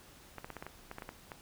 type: clicks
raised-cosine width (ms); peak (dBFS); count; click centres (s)
0.5; -27; 11; 0.383 / 0.445 / 0.503 / 0.567 / 0.625 / 0.666 / 0.914 / 0.984 / 1.022 / 1.091 / 1.318
effects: pink hiss -57 dBFS RMS until 1.41 s